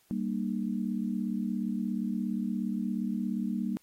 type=chord; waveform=sine; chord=G minor; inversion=none; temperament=equal with one note detuned; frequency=196 / 233.1 / 301.2 Hz; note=G3 / Bb3 / D4; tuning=0 / 0 / +44 cents; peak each=-32 / -32 / -38 dBFS; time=0.11-3.77 s; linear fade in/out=0 ms; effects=white hiss -66 dBFS RMS until 3.82 s + AAC 48 kbps